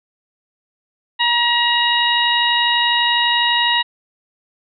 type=harmonic tone; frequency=952 Hz; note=A#5; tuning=36 cents sharp; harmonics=1 / 2 / 3 / 4; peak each=-19 / -19 / -19 / -19 dBFS; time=1.19-3.83 s; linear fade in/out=20 ms; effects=none